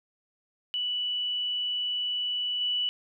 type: tone with level steps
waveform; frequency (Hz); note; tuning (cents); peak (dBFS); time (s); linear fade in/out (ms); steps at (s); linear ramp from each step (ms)
sine; 2960; F#7; 0; -27 / -25; 0.74-2.89; 0; 2.61; 2
effects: none